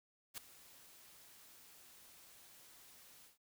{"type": "noise with ADSR envelope", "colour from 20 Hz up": "white", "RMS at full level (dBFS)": -43, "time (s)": [0.34, 3.38], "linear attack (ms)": 38, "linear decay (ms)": 3, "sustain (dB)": -18, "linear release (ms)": 140, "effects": []}